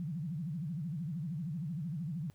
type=tone with vibrato; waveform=sine; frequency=160 Hz; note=D#3; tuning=49 cents sharp; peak=-35 dBFS; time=0-2.3 s; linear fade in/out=0 ms; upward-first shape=sine; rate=13 Hz; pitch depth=240 cents each way; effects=added 93 Hz sine -63 dBFS peak until 2.34 s + pink hiss -71 dBFS RMS until 2.34 s